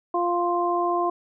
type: harmonic tone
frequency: 349.2 Hz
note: F4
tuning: in tune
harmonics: 1 / 2 / 3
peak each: -25 / -25 / -25 dBFS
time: 0.14-1.1 s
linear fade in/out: 5 ms
effects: none